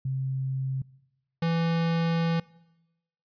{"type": "tone pair in turn", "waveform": ["sine", "square"], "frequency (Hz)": [132.8, 166.22], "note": ["C3", "E3"], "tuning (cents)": [26, 15], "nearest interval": "major third", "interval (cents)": 389, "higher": "second", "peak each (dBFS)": [-26, -24], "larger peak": "second", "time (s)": [[0.05, 0.82], [1.42, 2.4]], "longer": "second", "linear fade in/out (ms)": 5, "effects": ["noise-tail reverb RT60 1.0 s tail -23 dB re dry", "resampled to 11025 Hz"]}